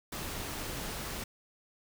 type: noise with amplitude modulation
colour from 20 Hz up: pink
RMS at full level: -37 dBFS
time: 0.12-1.24 s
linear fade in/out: 5 ms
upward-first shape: sine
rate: 258 Hz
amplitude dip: 35%
effects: none